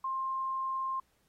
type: tone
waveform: sine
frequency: 1058 Hz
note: C6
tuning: 19 cents sharp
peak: -31 dBFS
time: 0.04-1 s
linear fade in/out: 5 ms
effects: pink hiss -73 dBFS RMS until 1.28 s + AAC 48 kbps